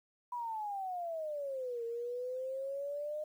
sine exponential two-way sweep, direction down then up, 987.8 to 460.3 to 613 Hz, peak -36 dBFS, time 0.32-3.24 s, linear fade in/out 5 ms, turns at 1.84 s, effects 11-bit

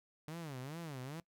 sawtooth tone with vibrato, 146.83 Hz, D3, in tune, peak -39 dBFS, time 0.28-1.2 s, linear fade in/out 0 ms, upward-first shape sine, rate 2.4 Hz, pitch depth 260 cents each way, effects noise-tail reverb RT60 0.1 s tail -21 dB re dry

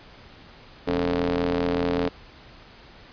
sawtooth ring-modulated tone, 85 Hz, F2, 46 cents flat, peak -15 dBFS, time 0.87-2.09 s, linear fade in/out 10 ms, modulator 358 Hz, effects pink hiss -48 dBFS RMS until 3.12 s + resampled to 11025 Hz

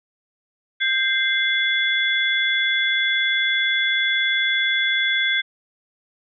sine tone cluster, 1581 / 2081 / 3422 Hz, G6 / C7 / A7, +14 / -10 / -49 cents, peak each -22 dBFS, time 0.8-5.42 s, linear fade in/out 20 ms, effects none

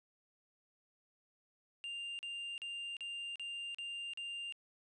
triangle tone bursts, 2794 Hz, F7, in tune, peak -39 dBFS, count 7, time 1.84-4.524 s, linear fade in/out 0 ms, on 350 ms, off 39 ms, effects resampled to 22050 Hz

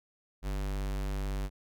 square tone, 49 Hz, G1, in tune, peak -32 dBFS, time 0.42-1.5 s, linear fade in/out 50 ms, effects none

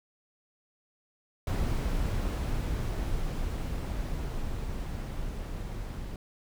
brown noise with level ramp, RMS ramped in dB -28 to -37 dBFS, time 1.47-6.16 s, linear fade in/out 2 ms, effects none

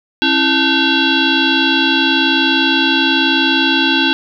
sine tone with frequency modulation, 1538 Hz, G6, 33 cents flat, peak -10 dBFS, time 0.22-4.13 s, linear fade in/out 0 ms, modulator 603 Hz, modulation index 3.9, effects none

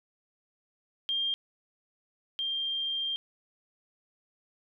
sine tone pair in turn, 3200 / 3187 Hz, G7 / G7, +35 / +28 cents, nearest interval unison, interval 7 cents, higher first, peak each -27 / -29 dBFS, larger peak first, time 1.09-1.34 / 2.39-3.16 s, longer second, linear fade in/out 0 ms, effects none

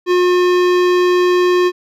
sine tone with hard clipping, 359.1 Hz, F4, 48 cents sharp, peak -12 dBFS, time 0.06-1.72 s, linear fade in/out 50 ms, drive 18 dB, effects none

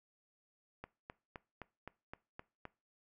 click train, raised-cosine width 0.5 ms, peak -30 dBFS, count 8, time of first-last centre 0.84-2.653 s, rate 3.86 Hz, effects noise-tail reverb RT60 0.3 s tail -21 dB re dry

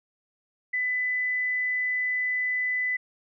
sine tone, 2000 Hz, B6, 21 cents sharp, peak -24 dBFS, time 0.73-2.97 s, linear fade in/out 10 ms, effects none

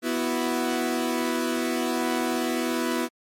sawtooth chord, B suspended fourth, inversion none, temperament equal, 246.9 / 329.6 / 370 Hz, B3 / E4 / F#4, 0 / 0 / 0 cents, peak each -23 / -24 / -27 dBFS, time 0.02-3.09 s, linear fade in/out 50 ms, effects MP3 64 kbps

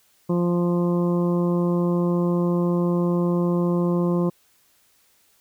harmonic tone, 174.61 Hz, F3, in tune, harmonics 1 / 2 / 3 / 4 / 5 / 6 / 7, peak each -20 / -24 / -29 / -41 / -40 / -34 / -46 dBFS, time 0.29-4.3 s, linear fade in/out 10 ms, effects white hiss -61 dBFS RMS until 5.4 s

